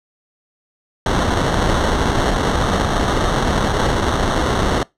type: noise with sample-and-hold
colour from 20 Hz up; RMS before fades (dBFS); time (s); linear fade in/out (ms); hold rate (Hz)
pink; -17; 1.06-4.83; 2; 2450
effects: noise-tail reverb RT60 0.2 s tail -23 dB re dry + low-pass 7000 Hz 12 dB/octave